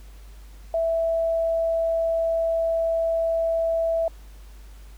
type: tone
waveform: sine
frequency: 659.3 Hz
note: E5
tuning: in tune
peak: -20 dBFS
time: 0.74-4.08 s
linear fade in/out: 2 ms
effects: added 50 Hz sine -41 dBFS peak until 4.97 s + pink hiss -55 dBFS RMS until 4.97 s